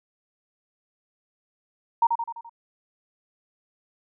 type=tone with echo; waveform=sine; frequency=929 Hz; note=A#5; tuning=6 cents flat; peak=-15 dBFS; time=2.02-2.07 s; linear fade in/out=5 ms; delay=85 ms; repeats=5; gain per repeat=-5 dB; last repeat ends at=2.495 s; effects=none